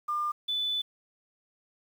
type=tone pair in turn; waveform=sine; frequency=1200 / 3490 Hz; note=D6 / A7; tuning=+37 / -15 cents; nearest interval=octave + tritone; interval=1848 cents; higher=second; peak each=-27 dBFS; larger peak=neither; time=0.08-0.32 / 0.48-0.82 s; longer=second; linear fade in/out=10 ms; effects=9-bit